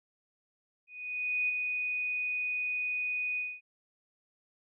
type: tone with ADSR envelope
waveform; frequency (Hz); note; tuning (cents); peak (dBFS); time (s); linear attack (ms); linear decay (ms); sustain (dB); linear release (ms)
sine; 2483; D#7; -4; -26; 0.87-3.61; 620; 12; -4; 230
effects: none